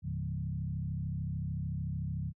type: tone with frequency modulation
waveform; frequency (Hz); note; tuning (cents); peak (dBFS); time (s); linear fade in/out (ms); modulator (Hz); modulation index
sine; 120; B2; -49; -32; 0.02-2.33; 50; 33.5; 1.6
effects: high-pass 60 Hz 12 dB/octave